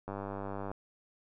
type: click train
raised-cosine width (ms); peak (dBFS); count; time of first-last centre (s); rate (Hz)
1; -25; 64; 0.08-0.715; 99.2
effects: none